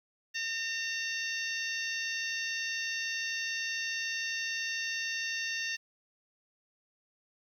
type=harmonic tone with a mistuned harmonic; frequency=911 Hz; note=A#5; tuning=40 cents flat; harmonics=2 / 3 / 4 / 5 / 6 / 7; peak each=-36 / -37 / -43 / -44 / -42 / -43 dBFS; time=0.34-5.77 s; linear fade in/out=20 ms; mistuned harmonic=7; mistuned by=-71 cents; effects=10-bit